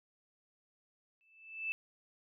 sine tone with exponential growth, 2637 Hz, E7, in tune, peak -31 dBFS, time 1.21-1.72 s, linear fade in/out 0 ms, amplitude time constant 110 ms, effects none

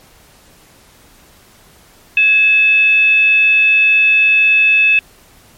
sine tone with frequency modulation, 2598 Hz, E7, 26 cents flat, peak -7 dBFS, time 2.17-4.99 s, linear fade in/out 2 ms, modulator 933 Hz, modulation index 0.25, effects pink hiss -46 dBFS RMS until 5.57 s + MP3 64 kbps

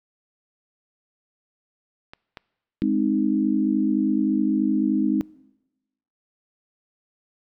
clicks, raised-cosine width 0.3 ms, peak -24 / -21 / -20 dBFS, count 3, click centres 2.135 / 2.372 / 2.82 s
sine chord, Ab major, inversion none, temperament equal, 207.7 / 261.6 / 311.1 Hz, Ab3 / C4 / Eb4, 0 / 0 / 0 cents, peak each -23 dBFS, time 2.82-5.21 s, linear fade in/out 0 ms
effects noise-tail reverb RT60 1.0 s tail -23 dB re dry

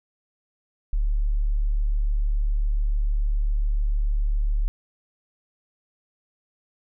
sine tone, 36.48 Hz, D1, 11 cents flat, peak -19 dBFS, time 0.93-4.68 s, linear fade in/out 0 ms, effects none

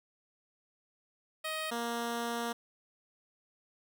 10% pulse tone pair in turn, 628 / 234.7 Hz, D#5 / A#3, +16 / +12 cents, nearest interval octave + perfect fourth, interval 1704 cents, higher first, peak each -26 / -25 dBFS, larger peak second, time 1.44-1.71 / 1.71-2.53 s, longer second, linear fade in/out 10 ms, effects none

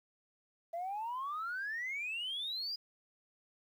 sine exponential sweep, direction up, 662 to 4952 Hz, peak -35 dBFS, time 0.73-2.76 s, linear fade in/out 10 ms, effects tanh soft clip ceiling -33 dBFS + 11-bit

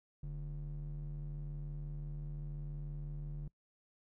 triangle ring-modulated tone, 93.3 Hz, F#2, 15 cents sharp, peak -34 dBFS, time 0.23-3.48 s, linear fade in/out 5 ms, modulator 52.9 Hz, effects noise-tail reverb RT60 0.1 s tail -24 dB re dry + tanh soft clip ceiling -30 dBFS

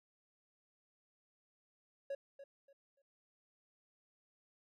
triangle tone with echo, 554.4 Hz, C#5, in tune, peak -36 dBFS, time 2.1-2.15 s, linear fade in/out 5 ms, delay 290 ms, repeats 3, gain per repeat -12 dB, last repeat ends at 3.02 s, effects none

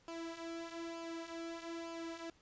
sawtooth tone with flanger, 332.8 Hz, E4, 17 cents sharp, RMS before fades -45 dBFS, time 0.08-2.3 s, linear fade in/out 2 ms, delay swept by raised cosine 0.51 to 4.11 ms, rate 1.1 Hz, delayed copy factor -0.65, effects pink hiss -69 dBFS RMS until 2.41 s + resampled to 16000 Hz

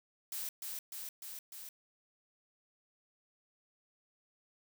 blue noise with echo, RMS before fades -40 dBFS, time 0.32-0.49 s, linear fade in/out 2 ms, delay 300 ms, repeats 4, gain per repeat -2 dB, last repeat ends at 1.69 s, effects none

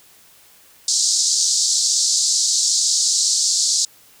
white band-pass noise, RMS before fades -18 dBFS, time 0.88-3.85 s, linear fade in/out 2 ms, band 4200 to 7800 Hz, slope 48 dB/octave, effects white hiss -50 dBFS RMS until 4.2 s

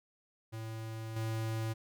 square tone with level steps, 111.6 Hz, A2, 25 cents sharp, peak -40 / -34 dBFS, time 0.52-1.74 s, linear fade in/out 20 ms, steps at 1.16 s, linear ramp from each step 5 ms, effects none

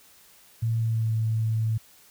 sine tone with pitch glide, 113.8 to 111.2 Hz, A#2 to A2, -41 to +19 cents, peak -22 dBFS, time 0.62-1.78 s, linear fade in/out 10 ms, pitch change -40 cents, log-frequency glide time 0.78-1.12 s, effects white hiss -55 dBFS RMS until 2.1 s

